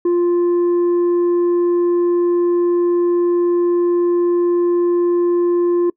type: tone with tanh clipping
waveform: sine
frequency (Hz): 349.1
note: F4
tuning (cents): -1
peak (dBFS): -13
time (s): 0.05-5.9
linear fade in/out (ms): 5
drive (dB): 3
effects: noise-tail reverb RT60 0.1 s tail -24 dB re dry